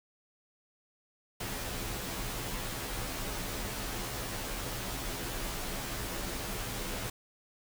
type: noise with comb filter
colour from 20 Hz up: pink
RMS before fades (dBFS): -37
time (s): 1.4-7.1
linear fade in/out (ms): 5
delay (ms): 13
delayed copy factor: -1
effects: none